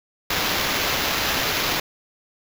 white noise with sample-and-hold, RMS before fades -23 dBFS, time 0.3-1.8 s, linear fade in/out 5 ms, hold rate 8820 Hz, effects none

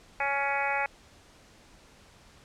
harmonic tone, 279.4 Hz, C#4, 14 cents sharp, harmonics 2 / 3 / 4 / 5 / 6 / 7 / 8 / 9, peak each -36 / -30 / -41 / -35 / -36 / -35 / -34 / -36 dBFS, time 0.2-0.86 s, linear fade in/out 2 ms, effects pink hiss -56 dBFS RMS until 2.44 s + low-pass 8000 Hz 12 dB/octave

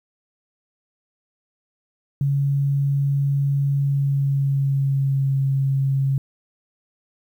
sine tone with pitch glide, 140 to 136.17 Hz, C#3 to C#3, +18 to -31 cents, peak -17 dBFS, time 2.21-6.18 s, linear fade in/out 2 ms, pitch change -49 cents, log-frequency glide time 3.79-5.35 s, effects 9-bit

